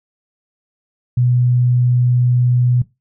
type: tone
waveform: sine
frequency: 123.47 Hz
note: B2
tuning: in tune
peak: -11 dBFS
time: 1.17-2.82 s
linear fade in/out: 5 ms
effects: noise-tail reverb RT60 0.2 s tail -17 dB re dry